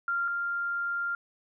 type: tone pair in turn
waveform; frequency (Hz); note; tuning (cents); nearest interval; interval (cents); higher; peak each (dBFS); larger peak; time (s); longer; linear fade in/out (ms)
sine; 1389 / 1394.4; F6 / F6; -10 / -3; unison; 7; second; -26 / -28; first; 0.08-0.28 / 0.28-1.15; second; 2
effects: none